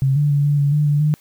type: tone with pitch steps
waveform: sine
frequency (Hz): 134.8 / 146.7 / 143.3 / 145.4 / 142.5 / 149.1 / 146.1 / 151.2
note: C#3 / D3 / D3 / D3 / C#3 / D3 / D3 / D#3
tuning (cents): -48 / -2 / -42 / -17 / +48 / +27 / -9 / -49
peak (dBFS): -13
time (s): 0.02-1.14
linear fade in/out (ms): 0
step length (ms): 140
effects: white hiss -53 dBFS RMS until 1.2 s